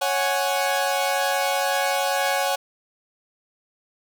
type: chord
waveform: sawtooth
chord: C# suspended fourth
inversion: none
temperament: equal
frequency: 554.4 / 740 / 830.6 Hz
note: C#5 / F#5 / G#5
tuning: 0 / 0 / 0 cents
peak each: -21 / -21 / -22 dBFS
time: 0.01-2.56 s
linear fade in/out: 10 ms
effects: none